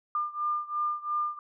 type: beating tone pair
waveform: sine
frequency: 1200 / 1202.9 Hz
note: D6 / D6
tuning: +37 / +41 cents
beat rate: 2.9 Hz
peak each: -30 / -32 dBFS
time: 0.15-1.39 s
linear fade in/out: 2 ms
effects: none